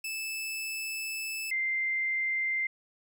sawtooth / sine tone pair in turn, 2625 / 2089 Hz, E7 / C7, -8 / -3 cents, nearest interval major third, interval 395 cents, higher first, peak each -30 / -27 dBFS, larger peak second, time 0.04-1.51 / 1.51-2.67 s, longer first, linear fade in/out 5 ms, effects none

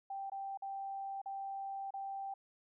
sine tone with dropouts, 784 Hz, G5, in tune, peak -39 dBFS, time 0.1-2.34 s, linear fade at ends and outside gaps 5 ms, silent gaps 0.299-0.318 / 0.574-0.621 / 1.217-1.258 / 1.907-1.938 s, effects none

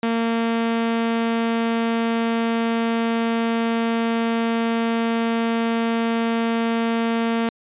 sawtooth tone, 229.5 Hz, A#3, 27 cents flat, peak -15 dBFS, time 0.03-7.49 s, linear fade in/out 2 ms, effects resampled to 8000 Hz

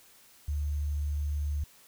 sine tone with sample-and-hold, 73.42 Hz, D2, in tune, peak -28 dBFS, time 0.48-1.64 s, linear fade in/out 5 ms, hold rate 6300 Hz, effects white hiss -58 dBFS RMS until 1.87 s

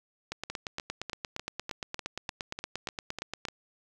two click trains, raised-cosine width 0.2 ms, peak -19 / -17 dBFS, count 11 / 28, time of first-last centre 0.5-3.485 / 0.32-3.452 s, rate 3.35 / 8.62 Hz, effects 9-bit

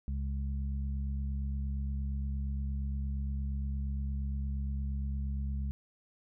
harmonic tone, 68.6 Hz, C#2, 17 cents flat, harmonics 1 / 2 / 3, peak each -32 / -42 / -43 dBFS, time 0.08-5.71 s, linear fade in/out 0 ms, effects none

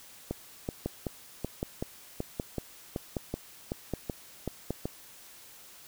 two click trains, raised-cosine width 2 ms, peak -17 / -18 dBFS, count 6 / 13, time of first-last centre 0.86-4.706 / 0.31-4.855 s, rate 1.3 / 2.64 Hz, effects white hiss -52 dBFS RMS until 5.87 s

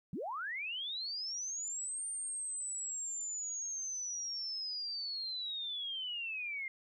sine linear two-way sweep, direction up then down, 133.4 to 8870 to 2085 Hz, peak -37 dBFS, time 0.13-6.68 s, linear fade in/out 2 ms, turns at 2.06 s, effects 13-bit

